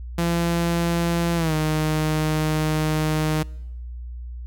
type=tone with pitch glide; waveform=sawtooth; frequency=170 to 154.99 Hz; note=F3 to D#3; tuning=-46 to -6 cents; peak=-16 dBFS; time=0.18-3.43 s; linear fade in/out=5 ms; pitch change=-160 cents; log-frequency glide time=1.36-1.54 s; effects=noise-tail reverb RT60 0.9 s tail -24 dB re dry + added 60 Hz sine -31 dBFS peak until 4.46 s